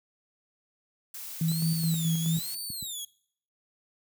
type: noise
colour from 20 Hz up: blue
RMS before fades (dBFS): -40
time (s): 1.14-2.55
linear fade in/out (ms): 5
type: tone with tremolo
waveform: sine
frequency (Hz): 163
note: E3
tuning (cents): -19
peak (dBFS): -23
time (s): 1.41-2.39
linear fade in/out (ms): 2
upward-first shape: square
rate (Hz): 4.7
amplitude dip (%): 40
type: tone with vibrato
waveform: 15% pulse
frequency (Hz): 3881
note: B7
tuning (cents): -31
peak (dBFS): -28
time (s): 1.48-3.05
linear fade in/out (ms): 5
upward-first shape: sine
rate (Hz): 1.1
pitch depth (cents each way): 280
type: clicks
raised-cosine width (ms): 5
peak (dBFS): -28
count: 3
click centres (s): 2.373 / 2.702 / 2.826
effects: noise-tail reverb RT60 0.6 s tail -22 dB re dry + high-pass 100 Hz 12 dB/octave